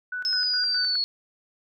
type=tone with tremolo; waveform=sine; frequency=1487 Hz; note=F#6; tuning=8 cents sharp; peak=-28 dBFS; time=0.12-0.96 s; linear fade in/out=5 ms; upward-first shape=square; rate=4.8 Hz; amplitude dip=70%
type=exponential sweep; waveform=sine; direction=down; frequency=5220 to 4341 Hz; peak=-22 dBFS; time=0.25-1.04 s; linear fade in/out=0 ms
effects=none